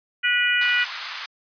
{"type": "harmonic tone", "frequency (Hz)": 488.1, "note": "B4", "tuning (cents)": -20, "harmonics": [3, 4, 5, 6], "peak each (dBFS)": [-22, -23, -24, -25], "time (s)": [0.23, 0.85], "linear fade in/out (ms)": 20}
{"type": "high-pass noise", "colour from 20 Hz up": "pink", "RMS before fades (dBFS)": -31, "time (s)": [0.61, 1.26], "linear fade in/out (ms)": 5, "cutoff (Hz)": 1100, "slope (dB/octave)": 24}
{"effects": ["resampled to 11025 Hz"]}